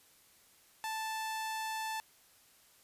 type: tone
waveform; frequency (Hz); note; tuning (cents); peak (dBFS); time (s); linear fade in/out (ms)
sawtooth; 880; A5; 0; -32; 0.84-2; 0
effects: white hiss -64 dBFS RMS until 2.83 s + resampled to 32000 Hz